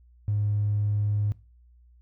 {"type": "tone with tanh clipping", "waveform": "triangle", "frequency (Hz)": 103.8, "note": "G#2", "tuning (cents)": 0, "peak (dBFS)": -22, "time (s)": [0.28, 1.32], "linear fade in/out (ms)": 0, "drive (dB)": 1, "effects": ["noise-tail reverb RT60 0.3 s tail -21 dB re dry", "added 60 Hz sine -53 dBFS peak until 2.01 s"]}